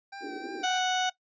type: tone with vibrato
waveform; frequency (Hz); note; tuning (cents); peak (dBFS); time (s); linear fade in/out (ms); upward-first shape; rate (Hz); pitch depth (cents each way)
25% pulse; 784; G5; 0; -36; 0.12-0.79; 10; sine; 3.1; 26
type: band-pass noise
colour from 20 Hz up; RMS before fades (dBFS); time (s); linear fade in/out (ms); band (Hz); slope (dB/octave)
white; -39; 0.2-0.66; 50; 290 to 400; 48
type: harmonic tone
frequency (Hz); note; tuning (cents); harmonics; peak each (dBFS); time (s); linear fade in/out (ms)
739; F#5; -2; 1 / 2 / 3 / 4 / 5 / 6 / 7 / 8 / 9; -27 / -32 / -39 / -34 / -35 / -46 / -48 / -39 / -47; 0.63-1.1; 10
effects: noise-tail reverb RT60 0.1 s tail -19 dB re dry + resampled to 16000 Hz